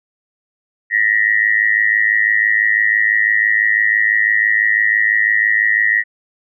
sine tone with amplitude modulation, 1900 Hz, A#6, 33 cents sharp, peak -7 dBFS, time 0.9-6.04 s, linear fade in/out 50 ms, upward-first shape sine, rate 106 Hz, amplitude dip 95%, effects none

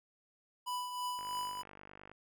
square tone with tremolo, 991 Hz, B5, 6 cents sharp, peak -35 dBFS, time 0.66-1.63 s, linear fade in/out 20 ms, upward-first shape triangle, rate 3.1 Hz, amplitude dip 55%
click train, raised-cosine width 0.5 ms, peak -36 dBFS, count 47, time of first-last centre 1.19-2.116 s, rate 49.7 Hz
effects none

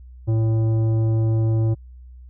sine tone with tanh clipping, 111.7 Hz, A2, 27 cents sharp, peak -18 dBFS, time 0.27-1.75 s, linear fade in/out 20 ms, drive 11 dB, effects added 62 Hz sine -39 dBFS peak until 2.29 s

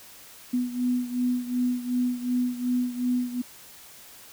sine beating tone pair, 246.9 / 249.6 Hz, B3 / B3, 0 / +19 cents, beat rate 2.7 Hz, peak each -25 / -29 dBFS, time 0.53-3.42 s, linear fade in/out 10 ms, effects white hiss -48 dBFS RMS until 4.32 s

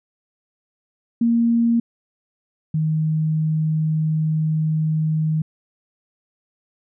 sine tone pair in turn, 233.1 / 156.59 Hz, A#3 / D#3, 0 / +11 cents, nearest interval perfect fifth, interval 689 cents, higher first, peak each -14 / -17 dBFS, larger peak first, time 1.21-1.8 / 2.74-5.42 s, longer second, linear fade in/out 5 ms, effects none

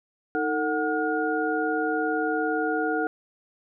sine tone cluster, 312.4 / 449.8 / 739 / 1432 Hz, D#4 / A4 / F#5 / F6, +7 / +38 / -2 / +43 cents, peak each -28 / -28 / -29 / -29 dBFS, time 0.35-3.07 s, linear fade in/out 0 ms, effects none

